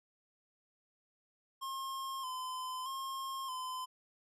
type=tone with vibrato; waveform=square; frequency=1046.5 Hz; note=C6; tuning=in tune; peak=-39 dBFS; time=1.61-3.86 s; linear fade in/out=20 ms; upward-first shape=square; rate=0.8 Hz; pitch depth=40 cents each way; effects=resampled to 32000 Hz